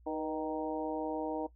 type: harmonic tone with a mistuned harmonic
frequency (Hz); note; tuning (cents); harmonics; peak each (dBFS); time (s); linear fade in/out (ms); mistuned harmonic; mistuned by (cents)
155.5; D#3; -1; 2 / 3 / 4 / 5 / 6; -37 / -39 / -40 / -41 / -42; 0.06-1.47; 10; 3; +51
effects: noise-tail reverb RT60 0.1 s tail -17 dB re dry + added 59 Hz sine -57 dBFS peak until 1.55 s